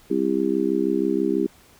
harmonic tone, 66.2 Hz, C2, 21 cents sharp, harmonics 3 / 4 / 5 / 6, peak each -28 / -25 / -23 / -24 dBFS, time 0.1-1.47 s, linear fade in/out 10 ms, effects pink hiss -53 dBFS RMS until 1.79 s

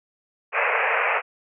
white band-pass noise, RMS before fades -22 dBFS, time 0.52-1.22 s, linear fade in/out 50 ms, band 430 to 2600 Hz, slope 96 dB/octave, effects none

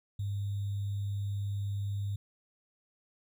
sine tone with sample-and-hold, 100.5 Hz, G2, 44 cents sharp, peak -31 dBFS, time 0.19-2.16 s, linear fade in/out 5 ms, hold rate 3675 Hz, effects none

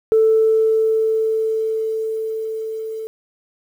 sine tone with level ramp, 441.8 Hz, A4, 7 cents sharp, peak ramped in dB -9 to -25 dBFS, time 0.12-3.07 s, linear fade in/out 0 ms, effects tanh soft clip ceiling -6 dBFS + 8-bit

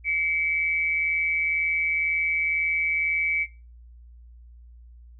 sine tone pair together, 2129 / 2291 Hz, C7 / D7, +30 / -44 cents, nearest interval minor second, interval 126 cents, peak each -30 / -22 dBFS, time 0.04-3.47 s, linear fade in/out 50 ms, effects noise-tail reverb RT60 0.3 s tail -17 dB re dry + added 59 Hz sine -45 dBFS peak until 5.19 s

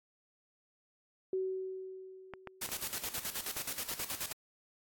sine tone with exponential decay, 377.1 Hz, F#4, 33 cents sharp, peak -30 dBFS, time 1.33-3.13 s, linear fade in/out 2 ms, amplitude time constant 390 ms
clicks, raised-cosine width 0.5 ms, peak -27 dBFS, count 7, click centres 2.337 / 2.473 / 2.69 / 3.182 / 3.566 / 3.917 / 4 s
white noise with tremolo, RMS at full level -37 dBFS, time 2.61-4.33 s, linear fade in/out 10 ms, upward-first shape square, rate 9.4 Hz, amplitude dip 70%
effects AAC 64 kbps

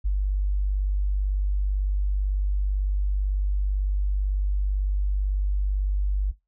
sine tone, 49 Hz, G1, in tune, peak -20 dBFS, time 0.04-6.32 s, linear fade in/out 20 ms, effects noise-tail reverb RT60 0.2 s tail -19 dB re dry

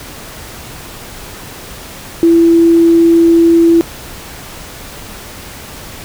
sine tone, 334.3 Hz, E4, 24 cents sharp, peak -4 dBFS, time 2.23-3.81 s, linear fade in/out 0 ms, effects pink hiss -30 dBFS RMS until 6.04 s

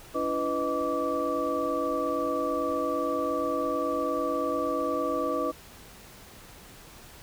sine tone cluster, 286.7 / 335.5 / 499.4 / 622 / 1158 Hz, D4 / E4 / B4 / D#5 / D6, -42 / +31 / +19 / -1 / -25 cents, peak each -33 / -34 / -31 / -32 / -31 dBFS, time 0.14-5.52 s, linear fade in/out 20 ms, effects pink hiss -49 dBFS RMS until 7.22 s

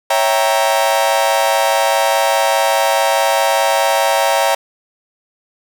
40% pulse chord, C# diminished seventh, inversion none, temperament equal, 554.4 / 659.3 / 784 / 932.3 Hz, C#5 / E5 / G5 / Bb5, 0 / 0 / 0 / 0 cents, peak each -17 dBFS, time 0.1-4.55 s, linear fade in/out 5 ms, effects none

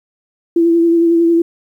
sine tone with vibrato, 336 Hz, E4, 33 cents sharp, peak -8 dBFS, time 0.56-1.42 s, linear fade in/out 5 ms, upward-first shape sine, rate 11 Hz, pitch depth 23 cents each way, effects 8-bit

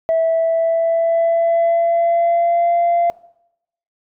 sine tone with pitch glide, 654 to 688.5 Hz, E5 to F5, -14 to -25 cents, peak -11 dBFS, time 0.09-3.1 s, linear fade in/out 0 ms, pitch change +89 cents, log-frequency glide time 0.2-2.73 s, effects noise-tail reverb RT60 0.8 s tail -21 dB re dry + tanh soft clip ceiling -10 dBFS

